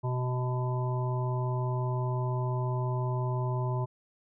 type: harmonic tone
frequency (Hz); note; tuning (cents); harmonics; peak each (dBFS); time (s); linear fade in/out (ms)
125.7; B2; +31; 1 / 3 / 5 / 7 / 8; -28 / -38 / -40 / -40 / -40; 0.03-3.86; 20
effects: none